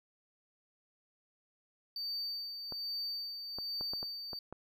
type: tone with tremolo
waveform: triangle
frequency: 4600 Hz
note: D8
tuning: 37 cents flat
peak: -34 dBFS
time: 1.96-4.39 s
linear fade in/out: 2 ms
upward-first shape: sine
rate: 1.2 Hz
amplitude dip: 50%
type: clicks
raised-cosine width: 1 ms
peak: -30 dBFS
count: 7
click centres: 2.723 / 3.586 / 3.81 / 3.935 / 4.029 / 4.332 / 4.526 s
effects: none